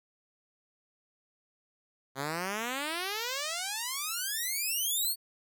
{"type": "exponential sweep", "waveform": "5% pulse", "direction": "up", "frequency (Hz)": [131.1, 4521], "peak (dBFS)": -21, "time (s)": [2.15, 5.16], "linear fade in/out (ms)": 50, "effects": []}